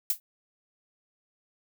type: noise with exponential decay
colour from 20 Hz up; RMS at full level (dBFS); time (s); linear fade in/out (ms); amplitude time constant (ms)
violet; -21; 0.1-0.2; 2; 20
effects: none